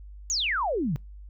sine exponential sweep, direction down, 7040 to 130.81 Hz, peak -24 dBFS, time 0.3-0.96 s, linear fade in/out 0 ms, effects noise-tail reverb RT60 0.2 s tail -23 dB re dry + added 50 Hz sine -41 dBFS peak until 1.29 s

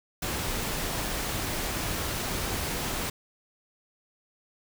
pink noise, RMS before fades -31 dBFS, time 0.22-3.1 s, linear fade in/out 5 ms, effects none

